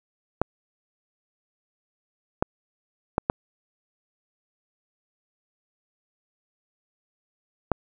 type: clicks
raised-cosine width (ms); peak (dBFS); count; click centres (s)
1; -6; 5; 0.416 / 2.425 / 3.181 / 3.299 / 7.717
effects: none